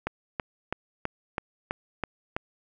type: click train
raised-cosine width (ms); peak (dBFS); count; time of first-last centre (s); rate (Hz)
0.5; -13; 8; 0.07-2.365; 3.05
effects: none